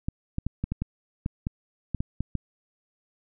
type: clicks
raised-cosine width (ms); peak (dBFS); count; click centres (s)
5; -15; 12; 0.085 / 0.384 / 0.466 / 0.64 / 0.72 / 0.82 / 1.261 / 1.469 / 1.947 / 2.005 / 2.206 / 2.353
effects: none